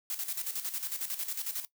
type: noise with tremolo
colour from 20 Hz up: blue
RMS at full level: -34 dBFS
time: 0.1-1.65 s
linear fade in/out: 2 ms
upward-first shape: square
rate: 11 Hz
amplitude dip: 65%
effects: noise-tail reverb RT60 0.1 s tail -18 dB re dry